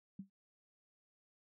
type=tone with exponential decay; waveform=sine; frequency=194.6 Hz; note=G3; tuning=12 cents flat; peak=-40 dBFS; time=0.19-0.3 s; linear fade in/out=5 ms; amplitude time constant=22 ms; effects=none